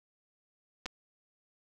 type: clicks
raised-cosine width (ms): 0.2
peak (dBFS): -20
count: 2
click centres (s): 0.858 / 0.862
effects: none